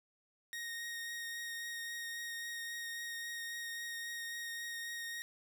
sawtooth tone with vibrato, 1864.7 Hz, A#6, in tune, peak -37 dBFS, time 0.53-5.22 s, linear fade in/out 0 ms, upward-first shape triangle, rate 3.7 Hz, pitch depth 13 cents each way, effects none

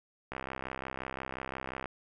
click train, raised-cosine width 0.5 ms, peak -22 dBFS, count 102, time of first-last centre 0.32-1.857 s, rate 65.7 Hz, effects none

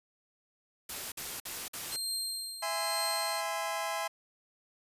white noise bursts, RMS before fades -39 dBFS, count 4, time 0.89-1.963 s, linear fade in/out 5 ms, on 230 ms, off 51 ms
25% pulse tone with tremolo, 4186 Hz, C8, in tune, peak -27 dBFS, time 1.91-3.42 s, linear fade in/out 20 ms, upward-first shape triangle, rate 1.1 Hz, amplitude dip 70%
sawtooth chord, E augmented, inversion none, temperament just, 659.3 / 824.1 / 1030.1 Hz, E5 / G#5 / B#5, 0 / -14 / -27 cents, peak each -33 dBFS, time 2.62-4.08 s, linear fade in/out 10 ms
effects resampled to 32000 Hz

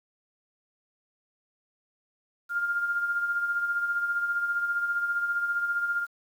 sine tone with tremolo, 1404 Hz, F6, 9 cents sharp, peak -23 dBFS, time 2.49-6.07 s, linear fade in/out 50 ms, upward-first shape sine, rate 15 Hz, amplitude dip 50%, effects 9-bit

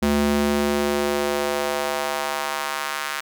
square tone with high-pass filter sweep, 72.4 Hz, D2, 24 cents flat, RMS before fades -23 dBFS, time 0.02-3.21 s, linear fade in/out 10 ms, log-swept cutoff 180 to 1400 Hz, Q 1.4, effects none

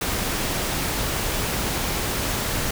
pink noise, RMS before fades -25 dBFS, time 0.01-2.71 s, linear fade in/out 5 ms, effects none

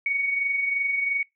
sine tone with amplitude modulation, 2235 Hz, C#7, 14 cents sharp, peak -20 dBFS, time 0.06-1.23 s, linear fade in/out 2 ms, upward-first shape sine, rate 22.9 Hz, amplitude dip 45%, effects noise-tail reverb RT60 0.2 s tail -23 dB re dry

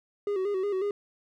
triangle tone with vibrato, 392 Hz, G4, in tune, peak -24 dBFS, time 0.27-0.91 s, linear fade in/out 2 ms, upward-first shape square, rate 5.5 Hz, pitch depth 72 cents each way, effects none

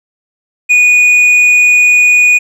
triangle tone with tanh clipping, 2464 Hz, D#7, 17 cents flat, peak -5 dBFS, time 0.69-2.39 s, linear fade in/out 20 ms, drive 9 dB, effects none

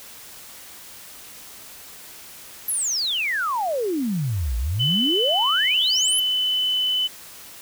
sine exponential two-way sweep, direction down then up, 11840 to 55 to 11840 Hz, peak -21 dBFS, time 2.68-6.2 s, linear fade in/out 5 ms, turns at 4.57 s
sine tone, 3014 Hz, F#7, 31 cents sharp, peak -19 dBFS, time 4.79-7.08 s, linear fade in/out 20 ms
effects white hiss -42 dBFS RMS until 7.61 s

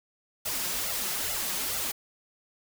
white noise with flanger, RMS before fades -31 dBFS, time 0.45-1.92 s, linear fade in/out 10 ms, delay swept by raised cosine 1.4 to 5.6 ms, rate 2.3 Hz, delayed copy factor +0.7, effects none

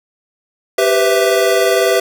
square chord, C major seventh, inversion second, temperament equal with one note detuned, 392 / 493.9 / 514 / 659.3 Hz, G4 / B4 / C5 / E5, 0 / 0 / -31 / 0 cents, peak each -16 / -17 / -22 / -16 dBFS, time 0.78-2 s, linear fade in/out 5 ms, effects none

